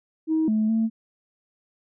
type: tone with pitch steps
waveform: sine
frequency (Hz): 317.3 / 216.7 / 223.7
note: D#4 / A3 / A3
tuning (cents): +34 / -26 / +29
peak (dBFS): -18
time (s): 0.27-0.9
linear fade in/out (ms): 50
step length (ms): 210
effects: tanh soft clip ceiling -15 dBFS